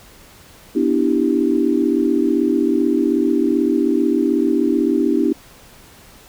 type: chord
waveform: sine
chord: E minor seventh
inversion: second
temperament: equal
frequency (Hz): 246.9 / 293.7 / 329.6 / 392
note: B3 / D4 / E4 / G4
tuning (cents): 0 / 0 / 0 / 0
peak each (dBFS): -20 / -18 / -19 / -21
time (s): 0.75-5.33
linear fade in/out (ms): 10
effects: pink hiss -45 dBFS RMS until 6.28 s